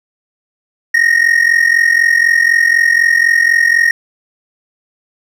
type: ring-modulated tone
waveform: triangle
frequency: 1864.7 Hz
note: A#6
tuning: in tune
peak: -3 dBFS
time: 0.94-3.91 s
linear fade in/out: 2 ms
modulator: 22 Hz
effects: none